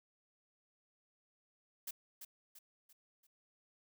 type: noise with echo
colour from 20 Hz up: blue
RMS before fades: -43 dBFS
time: 1.87-1.91 s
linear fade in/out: 5 ms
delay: 340 ms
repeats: 4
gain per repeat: -7 dB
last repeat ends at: 3.27 s
effects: none